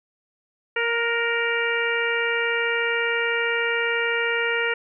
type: harmonic tone with a mistuned harmonic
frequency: 466.2 Hz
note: A#4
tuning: in tune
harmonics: 1 / 2 / 3 / 4 / 5 / 6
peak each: -26 / -33 / -27 / -26 / -28 / -31 dBFS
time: 0.76-4.74 s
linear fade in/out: 5 ms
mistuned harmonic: 3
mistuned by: +20 cents
effects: none